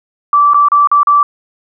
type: tone with dropouts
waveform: sine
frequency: 1162 Hz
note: D6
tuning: 19 cents flat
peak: -5 dBFS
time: 0.33-1.23 s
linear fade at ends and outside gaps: 2 ms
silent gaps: 0.535-0.544 / 0.685-0.718 / 0.873-0.915 / 1.032-1.071 s
effects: none